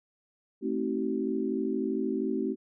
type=chord; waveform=sine; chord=A diminished seventh; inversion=none; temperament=just; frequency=220 / 264 / 316.8 / 380.2 Hz; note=A3 / C4 / Eb4 / Gb4; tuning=0 / +16 / +31 / +47 cents; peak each=-33 / -32 / -34 / -32 dBFS; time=0.61-2.56 s; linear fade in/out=50 ms; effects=none